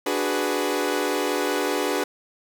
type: chord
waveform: sawtooth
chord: G# half-diminished seventh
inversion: second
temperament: equal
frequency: 293.7 / 370 / 415.3 / 493.9 Hz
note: D4 / F#4 / G#4 / B4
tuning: 0 / 0 / 0 / 0 cents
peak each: -24 dBFS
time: 0.06-2.04 s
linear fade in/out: 5 ms
effects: 9-bit